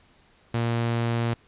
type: tone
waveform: sawtooth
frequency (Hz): 117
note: A#2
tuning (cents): +7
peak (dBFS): -19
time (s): 0.54-1.34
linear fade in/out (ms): 5
effects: pink hiss -59 dBFS RMS until 1.47 s + resampled to 8000 Hz